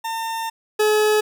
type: tone pair in turn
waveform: 40% pulse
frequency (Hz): 905 / 425.9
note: A5 / G#4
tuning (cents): +48 / +44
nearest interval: octave + minor second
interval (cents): 1304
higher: first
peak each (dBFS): -23 / -14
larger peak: second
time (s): 0.04-0.5 / 0.79-1.21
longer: first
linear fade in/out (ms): 10
effects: none